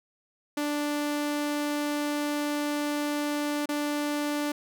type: tone with dropouts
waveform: sawtooth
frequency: 293.7 Hz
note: D4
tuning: in tune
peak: -23 dBFS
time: 0.57-4.52 s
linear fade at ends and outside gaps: 5 ms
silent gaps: 3.658-3.689 s
effects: none